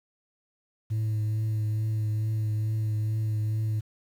sine tone with vibrato, 108.4 Hz, A2, 25 cents flat, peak -22 dBFS, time 0.9-3.81 s, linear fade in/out 20 ms, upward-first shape triangle, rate 2.3 Hz, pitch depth 25 cents each way, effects tanh soft clip ceiling -24 dBFS + 9-bit

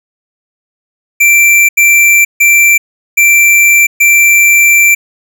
square tone bursts at uneven times, 2349 Hz, D7, in tune, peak -4 dBFS, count 5, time 1.2-1.69 / 1.77-2.25 / 2.4-2.78 / 3.17-3.87 / 4-4.95 s, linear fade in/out 10 ms, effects none

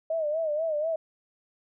sine tone with vibrato, 624 Hz, D#5, 5 cents sharp, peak -25 dBFS, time 0.1-0.96 s, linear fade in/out 5 ms, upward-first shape sine, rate 4.1 Hz, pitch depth 98 cents each way, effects none

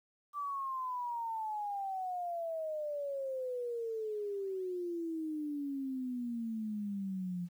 sine exponential sweep, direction down, 1174.7 to 172.8 Hz, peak -35 dBFS, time 0.33-7.49 s, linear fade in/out 50 ms, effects 11-bit

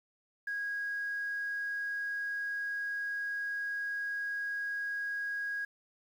sine tone, 1645 Hz, G#6, 17 cents flat, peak -32 dBFS, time 0.47-5.65 s, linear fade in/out 5 ms, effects tanh soft clip ceiling -29 dBFS + 10-bit

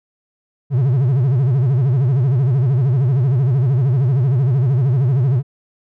triangle tone with vibrato, 130 Hz, C3, 11 cents flat, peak -10 dBFS, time 0.7-5.43 s, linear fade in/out 50 ms, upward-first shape sine, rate 13 Hz, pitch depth 190 cents each way, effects none

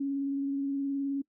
sine tone with vibrato, 277.2 Hz, C#4, in tune, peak -28 dBFS, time 0-1.22 s, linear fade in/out 10 ms, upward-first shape sine, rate 19 Hz, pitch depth 18 cents each way, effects noise-tail reverb RT60 0.1 s tail -22 dB re dry

